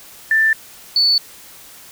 sine tone pair in turn, 1774 / 4470 Hz, A6 / C#8, +14 / +14 cents, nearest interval octave + major third, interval 1600 cents, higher second, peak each -11 dBFS, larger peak neither, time 0.31-0.53 / 0.96-1.18 s, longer neither, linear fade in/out 2 ms, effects white hiss -41 dBFS RMS until 1.91 s

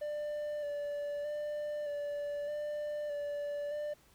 triangle tone with vibrato, 587.3 Hz, D5, in tune, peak -33 dBFS, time 0.01-3.94 s, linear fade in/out 10 ms, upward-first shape square, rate 0.81 Hz, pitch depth 20 cents each way, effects pink hiss -65 dBFS RMS until 4.14 s

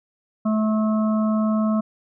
harmonic tone, 216.6 Hz, A3, 27 cents flat, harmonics 1 / 3 / 5 / 6, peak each -18 / -28 / -32 / -34 dBFS, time 0.45-1.81 s, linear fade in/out 10 ms, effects none

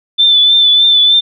sine tone with vibrato, 3520 Hz, A7, in tune, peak -5 dBFS, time 0.18-1.21 s, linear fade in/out 20 ms, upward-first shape triangle, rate 3.3 Hz, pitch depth 39 cents each way, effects none

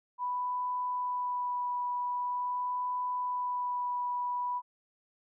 sine tone with vibrato, 987.8 Hz, B5, in tune, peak -30 dBFS, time 0.18-4.62 s, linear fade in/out 50 ms, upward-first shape sine, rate 0.44 Hz, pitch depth 11 cents each way, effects none

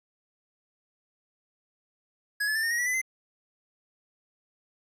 square tone with pitch steps, 1673 / 1724 / 1776.6 / 1830.8 / 1886.6 / 1944.1 / 2003 / 2064 Hz, G#6 / A6 / A6 / A#6 / A#6 / B6 / B6 / C7, +12 / -36 / +16 / -32 / +20 / -28 / +24 / -24 cents, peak -26 dBFS, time 2.4-3.016 s, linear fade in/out 10 ms, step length 77 ms, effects resampled to 32000 Hz

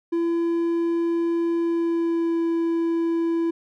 triangle tone with pitch glide, 337.1 to 333.4 Hz, E4 to E4, +39 to +20 cents, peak -18 dBFS, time 0.12-3.51 s, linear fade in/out 10 ms, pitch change -19 cents, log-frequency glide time 1.57-2.41 s, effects none

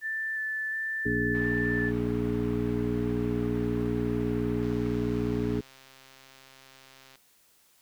sine tone with vibrato, 1760 Hz, A6, in tune, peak -29 dBFS, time 0.01-1.92 s, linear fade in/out 50 ms, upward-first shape square, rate 1.4 Hz, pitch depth 9 cents each way
harmonic tone, 59.7 Hz, A#1, 42 cents sharp, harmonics 1 / 2 / 3 / 4 / 5 / 7, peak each -37 / -33 / -37 / -31 / -32 / -32 dBFS, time 1.05-5.61 s, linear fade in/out 10 ms
pink band-pass noise, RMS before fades -48 dBFS, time 1.34-5.6 s, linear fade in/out 10 ms, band 610 to 2000 Hz, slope 12 dB/octave
click train, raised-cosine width 0.2 ms, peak -35 dBFS, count 337, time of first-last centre 4.63-7.156 s, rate 133 Hz
effects white hiss -63 dBFS RMS until 7.81 s

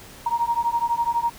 sine beating tone pair, 932.3 / 944.3 Hz, A#5 / A#5, 0 / +22 cents, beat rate 12 Hz, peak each -23 / -23 dBFS, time 0.26-1.3 s, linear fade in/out 5 ms, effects pink hiss -44 dBFS RMS until 1.38 s

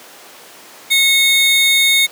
45% pulse tone pair together, 2183 / 3685 Hz, C#7 / A#7, -27 / -21 cents, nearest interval major sixth, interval 906 cents, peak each -13 dBFS, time 0.9-2.07 s, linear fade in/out 20 ms, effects pink hiss -38 dBFS RMS until 2.11 s + high-pass 400 Hz 12 dB/octave

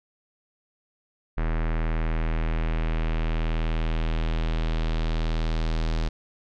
square tone with low-pass filter sweep, 40.28 Hz, E1, 39 cents flat, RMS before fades -25 dBFS, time 1.37-6.09 s, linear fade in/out 10 ms, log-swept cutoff 1900 to 4600 Hz, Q 1.7, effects none

